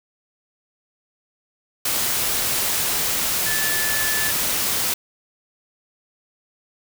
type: tone in noise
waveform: sine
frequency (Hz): 1741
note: A6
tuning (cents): -19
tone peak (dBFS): -25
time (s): 3.46-4.31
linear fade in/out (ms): 5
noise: white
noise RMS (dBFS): -22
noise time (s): 1.85-4.94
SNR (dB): -6
effects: none